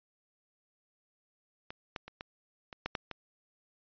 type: clicks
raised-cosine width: 0.3 ms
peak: -25 / -21 / -29 / -24 / -28 / -17 / -16 / -23 dBFS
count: 8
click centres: 1.705 / 1.962 / 2.08 / 2.209 / 2.728 / 2.86 / 2.952 / 3.113 s
effects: resampled to 11025 Hz